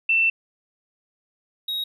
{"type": "tone pair in turn", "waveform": ["sine", "triangle"], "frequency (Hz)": [2679, 3789], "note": ["E7", "A#7"], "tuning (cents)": [27, 27], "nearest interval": "tritone", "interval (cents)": 600, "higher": "second", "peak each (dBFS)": [-16, -23], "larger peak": "first", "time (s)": [[0.09, 0.3], [1.68, 1.84]], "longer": "first", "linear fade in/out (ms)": 5, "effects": []}